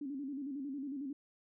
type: tone with vibrato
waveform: sine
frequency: 277.2 Hz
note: C#4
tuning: in tune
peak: -38 dBFS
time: 0.01-1.13 s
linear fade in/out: 5 ms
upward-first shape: square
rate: 11 Hz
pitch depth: 82 cents each way
effects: none